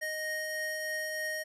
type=tone pair together; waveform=square; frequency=620.5 / 1864.7 Hz; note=D#5 / A#6; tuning=-5 / 0 cents; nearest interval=octave + perfect fifth; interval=1905 cents; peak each=-39 / -35 dBFS; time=0.01-1.44 s; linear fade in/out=20 ms; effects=resampled to 32000 Hz